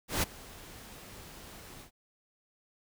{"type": "noise with ADSR envelope", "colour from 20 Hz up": "pink", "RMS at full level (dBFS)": -27, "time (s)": [0.08, 1.91], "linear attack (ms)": 150, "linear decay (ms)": 13, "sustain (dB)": -22, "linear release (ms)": 100, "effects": []}